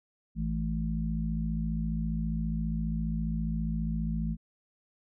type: harmonic tone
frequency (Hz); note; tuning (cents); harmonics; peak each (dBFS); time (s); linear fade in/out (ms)
54.8; A1; -6; 1 / 3 / 4; -32 / -32 / -34; 0.35-4.37; 50
effects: none